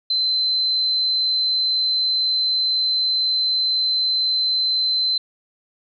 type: tone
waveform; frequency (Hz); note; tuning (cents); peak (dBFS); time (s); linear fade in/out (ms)
sine; 4071; C8; -48; -17; 0.1-5.18; 5
effects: none